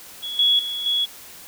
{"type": "tone with level steps", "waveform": "sine", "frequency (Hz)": 3361, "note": "G#7", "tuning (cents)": 20, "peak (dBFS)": [-27, -14, -25, -18], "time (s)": [0.22, 1.06], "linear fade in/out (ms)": 20, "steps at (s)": [0.39, 0.59, 0.86], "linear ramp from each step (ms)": 2, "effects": ["white hiss -42 dBFS RMS until 1.47 s"]}